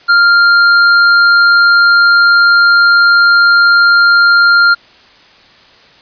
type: tone with hard clipping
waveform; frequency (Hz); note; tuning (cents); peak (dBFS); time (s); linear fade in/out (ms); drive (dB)
sine; 1396.9; F6; 0; -6; 0.08-4.75; 20; 12
effects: white hiss -42 dBFS RMS until 6.01 s + resampled to 11025 Hz